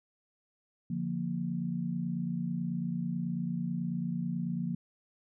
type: chord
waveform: sine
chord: Bb major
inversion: first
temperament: just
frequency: 145.68 / 174.81 / 233.1 Hz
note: D3 / F3 / Bb3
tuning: -14 / +2 / 0 cents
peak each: -38 / -33 / -36 dBFS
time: 0.9-4.75 s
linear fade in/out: 5 ms
effects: none